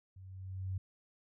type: tone with level ramp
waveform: sine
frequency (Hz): 94.3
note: F#2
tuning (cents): +33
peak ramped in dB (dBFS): -50 to -33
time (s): 0.16-0.78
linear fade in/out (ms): 5
effects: none